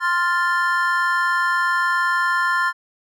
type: chord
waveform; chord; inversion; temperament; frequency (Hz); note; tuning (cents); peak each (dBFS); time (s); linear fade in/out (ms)
triangle; F major; second; equal; 1046.5 / 1396.9 / 1760; C6 / F6 / A6; 0 / 0 / 0; -19 / -20 / -20; 0-2.73; 50
effects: none